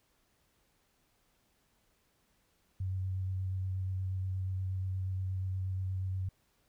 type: tone with vibrato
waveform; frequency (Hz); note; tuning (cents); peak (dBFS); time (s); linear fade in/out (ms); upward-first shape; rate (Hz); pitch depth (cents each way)
sine; 94; F#2; +28; -32; 2.8-6.29; 5; square; 8.4; 11
effects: pink hiss -73 dBFS RMS until 6.68 s